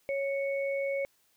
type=tone pair together; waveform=sine; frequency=553.1 / 2217 Hz; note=C#5 / C#7; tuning=-4 / 0 cents; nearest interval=2 octaves; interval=2404 cents; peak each=-29 / -37 dBFS; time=0.09-1.05 s; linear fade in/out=0 ms; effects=white hiss -69 dBFS RMS until 1.36 s